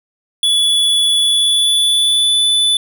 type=tone with pitch glide; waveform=square; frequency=3423 to 3489 Hz; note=A7 to A7; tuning=-48 to -15 cents; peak=-11 dBFS; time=0.43-2.77 s; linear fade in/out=2 ms; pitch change=+33 cents; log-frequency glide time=1.18-2.46 s; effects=none